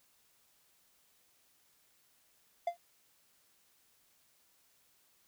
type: tone with exponential decay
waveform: triangle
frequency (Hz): 692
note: F5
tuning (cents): -16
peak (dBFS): -25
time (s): 2.67-2.77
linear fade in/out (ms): 5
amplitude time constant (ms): 21
effects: white hiss -70 dBFS RMS until 5.27 s